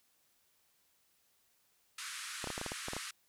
pink band-pass noise, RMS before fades -44 dBFS, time 1.98-3.11 s, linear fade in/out 5 ms, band 1200 to 11000 Hz, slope 48 dB/octave
clicks, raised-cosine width 1 ms, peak -25 dBFS, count 10, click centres 2.442 / 2.473 / 2.503 / 2.579 / 2.614 / 2.663 / 2.719 / 2.884 / 2.934 / 2.966 s
effects white hiss -73 dBFS RMS until 3.28 s

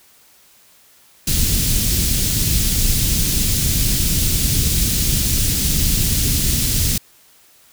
pink band-stop noise, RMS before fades -17 dBFS, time 1.27-6.98 s, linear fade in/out 5 ms, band 180 to 4400 Hz, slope 12 dB/octave, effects white hiss -51 dBFS RMS until 7.72 s

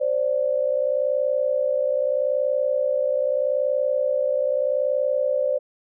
sine tone pair together, 523.3 / 584.1 Hz, C5 / D5, 0 / -10 cents, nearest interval major second, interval 190 cents, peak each -22 dBFS, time 0-5.59 s, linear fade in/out 20 ms, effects none

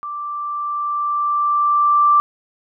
sine tone with level ramp, 1174.7 Hz, D6, in tune, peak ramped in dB -25 to -9 dBFS, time 0.03-2.2 s, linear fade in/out 0 ms, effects none

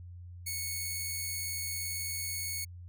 5% pulse tone, 2211 Hz, C#7, 5 cents flat, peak -24 dBFS, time 0.46-2.65 s, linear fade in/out 10 ms, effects added 88 Hz sine -44 dBFS peak until 2.88 s

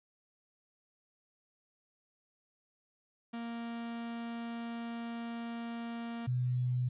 45% pulse / sine tone pair in turn, 233.1 / 124.99 Hz, A#3 / B2, 0 / +21 cents, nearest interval major seventh, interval 1079 cents, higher first, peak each -38 / -29 dBFS, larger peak second, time 3.33-6.27 / 6.27-6.89 s, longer first, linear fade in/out 10 ms, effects resampled to 8000 Hz + 11-bit

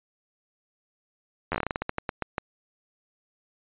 slowing click train, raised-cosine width 0.5 ms, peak -12 dBFS, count 16, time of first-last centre 1.52-2.382 s, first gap 11 ms, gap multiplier 1.21, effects resampled to 8000 Hz

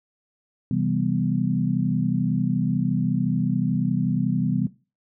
sine chord, C major seventh, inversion none, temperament equal, 130.81 / 164.81 / 196 / 246.9 Hz, C3 / E3 / G3 / B3, 0 / 0 / 0 / 0 cents, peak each -26 dBFS, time 0.71-4.67 s, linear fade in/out 2 ms, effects noise-tail reverb RT60 0.3 s tail -17 dB re dry

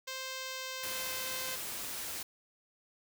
5% pulse tone with pitch glide, 523.3 to 518.2 Hz, C5 to C5, 0 to -17 cents, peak -27 dBFS, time 0.07-1.56 s, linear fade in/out 10 ms, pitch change -17 cents, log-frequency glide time 0.3-1.15 s
white noise, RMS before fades -40 dBFS, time 0.83-2.23 s, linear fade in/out 5 ms
effects none

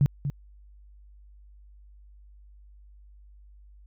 sine tone with echo, 141.5 Hz, C#3, 36 cents sharp, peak -16 dBFS, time 0.01-0.06 s, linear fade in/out 0 ms, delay 240 ms, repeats 1, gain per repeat -9 dB, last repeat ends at 0.3 s, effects added 50 Hz sine -49 dBFS peak until 3.86 s

